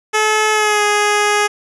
10% pulse tone with pitch glide, 430.6 to 415.5 Hz, A4 to G#4, -37 to +1 cents, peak -4 dBFS, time 0.13-1.48 s, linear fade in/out 20 ms, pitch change -62 cents, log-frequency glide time 0.52-0.83 s, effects resampled to 24000 Hz

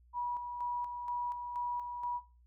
sine tone with tremolo, 970 Hz, B5, 31 cents flat, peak -33 dBFS, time 0.13-2.21 s, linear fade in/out 50 ms, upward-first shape square, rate 2.1 Hz, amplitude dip 45%, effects noise-tail reverb RT60 0.3 s tail -17 dB re dry + added 60 Hz sine -60 dBFS peak until 2.46 s

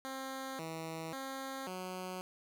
10% pulse tone with pitch steps, 265.8 / 161.9 / 267.9 / 184.3 Hz, C4 / E3 / C4 / F#3, +27 / -31 / +41 / -7 cents, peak -32 dBFS, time 0.05-2.21 s, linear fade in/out 0 ms, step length 540 ms, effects 12-bit

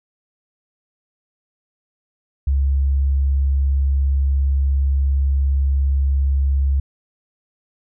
sine tone, 68.6 Hz, C#2, 17 cents flat, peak -14 dBFS, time 2.47-6.8 s, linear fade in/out 5 ms, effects none

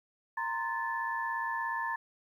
sine tone cluster, 926 / 1043 / 1746 Hz, A#5 / C6 / A6, -12 / -6 / -14 cents, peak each -35 / -37 / -35 dBFS, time 0.37-1.96 s, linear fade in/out 5 ms, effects 11-bit

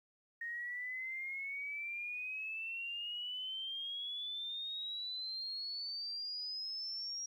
sine exponential sweep, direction up, 1854 to 5670 Hz, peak -39 dBFS, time 0.41-7.26 s, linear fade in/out 5 ms, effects 12-bit

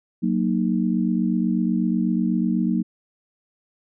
sine chord, D# minor, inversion first, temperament equal with one note detuned, 185 / 233.1 / 309 Hz, F#3 / A#3 / D#4, 0 / 0 / -12 cents, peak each -22 / -22 / -26 dBFS, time 0.22-2.83 s, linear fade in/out 20 ms, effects none

